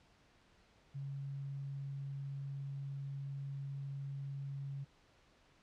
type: tone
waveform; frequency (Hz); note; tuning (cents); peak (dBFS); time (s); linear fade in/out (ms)
sine; 138.59; C#3; 0; -40; 0.94-4.85; 20
effects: pink hiss -68 dBFS RMS until 5.62 s + low-pass 5000 Hz 12 dB/octave